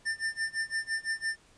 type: tone with tremolo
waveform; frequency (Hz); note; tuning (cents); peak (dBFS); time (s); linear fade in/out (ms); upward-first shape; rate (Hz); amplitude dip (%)
square; 1792; A6; +31; -28; 0.05-1.37; 20; sine; 5.9; 95
effects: pink hiss -61 dBFS RMS until 1.57 s + resampled to 22050 Hz